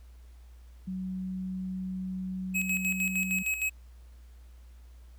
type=tone; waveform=sine; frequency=186.5 Hz; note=F#3; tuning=14 cents sharp; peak=-32 dBFS; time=0.87-3.43 s; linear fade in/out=10 ms
type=tone with tremolo; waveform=square; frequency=2557 Hz; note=D#7; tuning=47 cents sharp; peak=-27 dBFS; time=2.54-3.7 s; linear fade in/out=20 ms; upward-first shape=square; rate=6.5 Hz; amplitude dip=60%
effects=added 60 Hz sine -48 dBFS peak until 5.18 s + pink hiss -66 dBFS RMS until 5.18 s